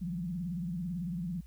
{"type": "tone with vibrato", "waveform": "sine", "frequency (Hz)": 174.61, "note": "F3", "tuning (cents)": 0, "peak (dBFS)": -33, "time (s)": [0.01, 1.41], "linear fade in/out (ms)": 10, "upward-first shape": "sine", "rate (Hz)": 18, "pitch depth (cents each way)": 150, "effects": ["added 58 Hz sine -48 dBFS peak until 1.46 s", "white hiss -69 dBFS RMS until 1.46 s"]}